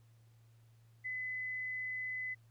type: tone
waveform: sine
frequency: 2016 Hz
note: B6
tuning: 35 cents sharp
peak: -37 dBFS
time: 1.04-2.35 s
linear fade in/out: 20 ms
effects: added 114 Hz sine -61 dBFS peak until 2.5 s + pink hiss -75 dBFS RMS until 2.5 s